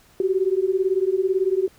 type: beating tone pair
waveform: sine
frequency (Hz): 370 / 388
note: F#4 / G4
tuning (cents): 0 / -18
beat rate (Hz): 18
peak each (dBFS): -21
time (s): 0.2-1.68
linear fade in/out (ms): 2
effects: pink hiss -55 dBFS RMS until 1.78 s